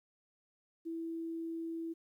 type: tone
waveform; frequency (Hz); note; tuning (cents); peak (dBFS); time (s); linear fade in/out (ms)
sine; 329.6; E4; 0; -37; 0.85-1.94; 20
effects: 12-bit